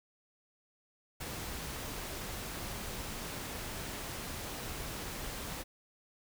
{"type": "noise with ADSR envelope", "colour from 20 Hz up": "pink", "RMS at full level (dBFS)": -39, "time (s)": [1.2, 5.64], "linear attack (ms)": 13, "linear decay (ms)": 4, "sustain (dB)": -2, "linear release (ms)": 27, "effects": []}